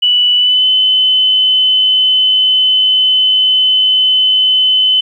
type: tone with pitch glide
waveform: sine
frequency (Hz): 2960 to 3034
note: F#7 to F#7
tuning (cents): 0 to +43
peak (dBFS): -7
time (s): 0.02-5.01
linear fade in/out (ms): 10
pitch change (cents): +43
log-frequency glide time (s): 0.36-0.66
effects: 8-bit